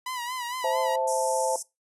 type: tone with vibrato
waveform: sawtooth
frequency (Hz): 987.8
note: B5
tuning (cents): 0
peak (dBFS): -27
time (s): 0.06-0.96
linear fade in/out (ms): 5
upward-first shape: sine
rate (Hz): 4.4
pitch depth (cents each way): 74
type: chord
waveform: sine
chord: A minor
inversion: first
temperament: equal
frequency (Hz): 523.3 / 659.3 / 880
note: C5 / E5 / A5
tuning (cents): 0 / 0 / 0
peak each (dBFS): -27 / -29 / -27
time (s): 0.64-1.56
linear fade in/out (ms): 2
type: band-pass noise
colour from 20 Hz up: white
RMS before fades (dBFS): -36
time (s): 1.07-1.63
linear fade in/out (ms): 10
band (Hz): 5400 to 11000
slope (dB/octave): 96
effects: noise-tail reverb RT60 0.2 s tail -20 dB re dry + resampled to 32000 Hz